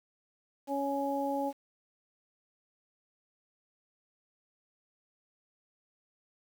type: harmonic tone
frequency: 278.7 Hz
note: C#4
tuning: 9 cents sharp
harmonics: 1 / 2 / 3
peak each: -34 / -34 / -34 dBFS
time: 0.67-1.53 s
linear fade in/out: 50 ms
effects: 9-bit